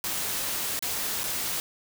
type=noise with dropouts; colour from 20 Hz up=white; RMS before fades=-30 dBFS; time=0.04-1.6 s; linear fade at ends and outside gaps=1 ms; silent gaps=0.792-0.824 / 1.234-1.239 s; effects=none